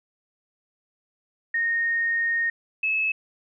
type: tone pair in turn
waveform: sine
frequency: 1851 / 2595 Hz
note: A#6 / E7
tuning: -13 / -28 cents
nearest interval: tritone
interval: 585 cents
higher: second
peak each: -21 dBFS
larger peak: neither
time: 1.54-2.5 / 2.83-3.12 s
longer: first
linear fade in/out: 5 ms
effects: none